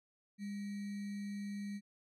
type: tone with sample-and-hold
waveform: sine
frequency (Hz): 202.3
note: G#3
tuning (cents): -45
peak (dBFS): -39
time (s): 0.38-1.81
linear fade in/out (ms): 50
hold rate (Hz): 2100
effects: low-pass 9000 Hz 12 dB/octave